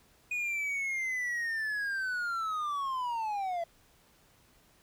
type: linear sweep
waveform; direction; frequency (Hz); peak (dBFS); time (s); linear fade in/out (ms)
triangle; down; 2476 to 663; -29; 0.31-3.64; 5
effects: pink hiss -64 dBFS RMS until 4.82 s